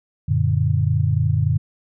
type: chord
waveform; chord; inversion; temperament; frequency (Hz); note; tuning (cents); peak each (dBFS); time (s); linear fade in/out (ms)
sine; Gb augmented; none; equal with one note detuned; 93.03 / 116.54 / 146.83; Gb2 / Bb2 / D3; +10 / 0 / 0; -20; 0.28-1.58; 10
effects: none